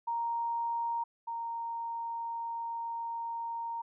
sine tone pair in turn, 932.3 / 926.9 Hz, A#5 / A#5, 0 / -10 cents, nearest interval unison, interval 10 cents, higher first, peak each -30 / -34 dBFS, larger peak first, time 0.07-1.04 / 1.27-3.82 s, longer second, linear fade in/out 10 ms, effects none

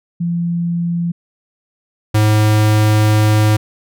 sine / square tone pair in turn, 171.2 / 107.01 Hz, F3 / A2, -34 / -48 cents, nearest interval minor sixth, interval 814 cents, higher first, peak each -15 / -10 dBFS, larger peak second, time 0.2-1.12 / 2.14-3.57 s, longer second, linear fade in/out 10 ms, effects none

